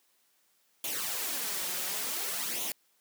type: noise with flanger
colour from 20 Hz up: white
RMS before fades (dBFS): -34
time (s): 0.84-2.72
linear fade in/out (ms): 2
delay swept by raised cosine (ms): 0.3 to 5.6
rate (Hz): 0.56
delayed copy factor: +0.65
effects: white hiss -70 dBFS RMS until 3 s + high-pass 200 Hz 12 dB/octave